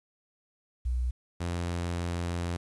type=tone pair in turn; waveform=sine / sawtooth; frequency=61.6 / 86.56 Hz; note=B1 / F2; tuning=-4 / -15 cents; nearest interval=tritone; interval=589 cents; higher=second; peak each=-26 dBFS; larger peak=neither; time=0.85-1.11 / 1.4-2.57 s; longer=second; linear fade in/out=10 ms; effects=resampled to 24000 Hz + 10-bit